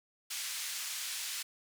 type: band-pass noise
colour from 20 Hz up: white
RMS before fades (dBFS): -39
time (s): 0.3-1.43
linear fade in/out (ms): 10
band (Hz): 1800 to 8900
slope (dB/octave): 12
effects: none